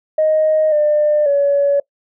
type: tone with pitch steps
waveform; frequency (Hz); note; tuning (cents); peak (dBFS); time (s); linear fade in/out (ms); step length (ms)
sine; 623 / 599 / 566; D#5 / D5 / C#5; +2 / +34 / +36; -10; 0.18-1.8; 5; 540
effects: noise-tail reverb RT60 0.1 s tail -22 dB re dry + tanh soft clip ceiling -6 dBFS